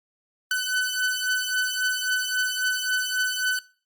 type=beating tone pair; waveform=sawtooth; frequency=1504 / 1507.7 Hz; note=F#6 / F#6; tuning=+28 / +32 cents; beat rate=3.7 Hz; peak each=-22 / -24 dBFS; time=0.51-3.59 s; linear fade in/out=2 ms; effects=noise-tail reverb RT60 0.4 s tail -19 dB re dry + Opus 32 kbps